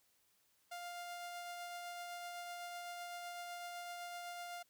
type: tone with tremolo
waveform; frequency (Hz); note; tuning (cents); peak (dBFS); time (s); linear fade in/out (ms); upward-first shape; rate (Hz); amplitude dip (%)
sawtooth; 701; F5; +6; -40; 0.71-4.63; 10; triangle; 7.9; 25
effects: white hiss -75 dBFS RMS until 4.69 s